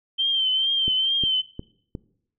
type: tone with vibrato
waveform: sine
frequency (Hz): 3126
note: G7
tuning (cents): -6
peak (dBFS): -19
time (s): 0.18-1.42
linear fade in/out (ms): 20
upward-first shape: triangle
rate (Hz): 2.3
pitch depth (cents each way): 59
type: click train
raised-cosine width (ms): 3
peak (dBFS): -18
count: 4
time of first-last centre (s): 0.88-1.951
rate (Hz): 2.8
effects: noise-tail reverb RT60 0.7 s tail -21 dB re dry